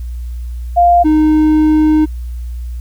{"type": "tone pair in turn", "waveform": ["sine", "triangle"], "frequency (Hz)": [698.5, 308.5], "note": ["F5", "D#4"], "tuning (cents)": [0, -15], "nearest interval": "octave + major second", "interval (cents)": 1415, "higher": "first", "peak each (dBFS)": -5, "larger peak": "neither", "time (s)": [[0.76, 1.04], [1.04, 2.06]], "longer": "second", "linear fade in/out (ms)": 20, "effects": ["added 60 Hz sine -20 dBFS peak until 2.8 s", "white hiss -50 dBFS RMS until 2.8 s"]}